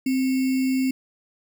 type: tone with sample-and-hold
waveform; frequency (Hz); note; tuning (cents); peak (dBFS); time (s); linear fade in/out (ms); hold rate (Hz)
sine; 261.6; C4; 0; -19; 0.06-0.91; 5; 2450
effects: none